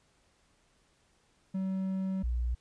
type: tone pair in turn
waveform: triangle / sine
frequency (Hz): 190.1 / 60.03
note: F#3 / B1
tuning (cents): +47 / -48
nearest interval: octave + minor sixth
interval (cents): 1995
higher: first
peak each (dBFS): -28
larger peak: neither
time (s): 1.54-2.23 / 2.23-2.55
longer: first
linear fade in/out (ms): 10
effects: pink hiss -69 dBFS RMS until 2.6 s + resampled to 22050 Hz